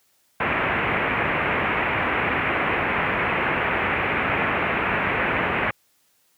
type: low-pass noise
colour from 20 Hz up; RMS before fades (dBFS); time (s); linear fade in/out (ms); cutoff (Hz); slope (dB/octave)
white; -23; 0.4-5.71; 5; 2500; 48
effects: white hiss -64 dBFS RMS until 6.37 s + high-pass 60 Hz 12 dB/octave